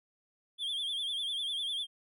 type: tone with vibrato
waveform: triangle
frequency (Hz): 3352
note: G#7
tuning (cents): +15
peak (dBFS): -31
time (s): 0.58-1.87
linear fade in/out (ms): 50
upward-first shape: sine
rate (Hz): 10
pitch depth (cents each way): 91
effects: none